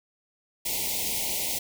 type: band-stop noise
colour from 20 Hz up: white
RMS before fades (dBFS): -29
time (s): 0.65-1.59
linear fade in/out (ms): 10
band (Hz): 950 to 2000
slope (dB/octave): 96
effects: none